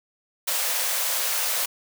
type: high-pass noise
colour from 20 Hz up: white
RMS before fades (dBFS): -25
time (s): 0.47-1.66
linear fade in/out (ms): 10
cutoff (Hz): 460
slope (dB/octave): 96
effects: none